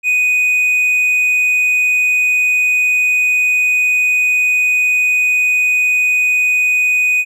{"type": "tone", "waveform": "triangle", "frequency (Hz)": 2489, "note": "D#7", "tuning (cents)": 0, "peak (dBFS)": -9, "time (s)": [0.03, 7.25], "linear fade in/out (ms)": 50, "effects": []}